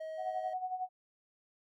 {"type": "tone", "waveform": "triangle", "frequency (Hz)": 634, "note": "D#5", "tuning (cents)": 32, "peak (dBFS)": -37, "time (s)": [0, 0.54], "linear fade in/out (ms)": 10}
{"type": "tone with tremolo", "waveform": "sine", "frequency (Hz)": 740, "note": "F#5", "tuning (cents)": 0, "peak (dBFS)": -32, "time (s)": [0.17, 0.89], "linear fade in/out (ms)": 50, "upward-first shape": "sine", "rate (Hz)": 11, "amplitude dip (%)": 70}
{"effects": []}